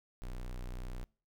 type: tone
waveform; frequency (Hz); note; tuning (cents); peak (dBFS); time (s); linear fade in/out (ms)
square; 30.87; B0; 0; -40; 0.22-1.04; 0
effects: noise-tail reverb RT60 0.4 s tail -24 dB re dry